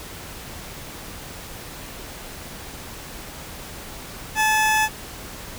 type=tone; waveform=20% pulse; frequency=865 Hz; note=A5; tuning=30 cents flat; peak=-12 dBFS; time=4.35-4.89 s; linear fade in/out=50 ms; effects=pink hiss -37 dBFS RMS until 5.58 s